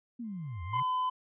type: linear two-way sweep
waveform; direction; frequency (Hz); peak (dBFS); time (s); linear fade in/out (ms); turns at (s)
sine; down then up; 246.9 to 80.1 to 140.3; -36; 0.19-0.83; 10; 0.63
type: tone with exponential growth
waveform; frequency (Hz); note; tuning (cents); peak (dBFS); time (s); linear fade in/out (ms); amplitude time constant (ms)
30% pulse; 1046.5; C6; 0; -32; 0.24-0.8; 2; 120
type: tone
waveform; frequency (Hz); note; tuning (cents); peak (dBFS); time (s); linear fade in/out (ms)
triangle; 1013; B5; +44; -26; 0.73-1.1; 10
effects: resampled to 8000 Hz